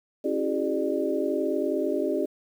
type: tone cluster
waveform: sine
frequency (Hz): 274.1 / 326.9 / 376.8 / 416 / 597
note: C#4 / E4 / F#4 / G#4 / D5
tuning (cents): -19 / -14 / +32 / +3 / +28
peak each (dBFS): -30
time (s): 0.24-2.26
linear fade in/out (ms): 10
effects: 9-bit